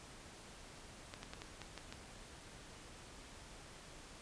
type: clicks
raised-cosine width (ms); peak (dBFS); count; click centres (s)
0.2; -29; 7; 1.139 / 1.231 / 1.335 / 1.419 / 1.617 / 1.777 / 1.925
effects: pink hiss -55 dBFS RMS until 4.21 s + resampled to 22050 Hz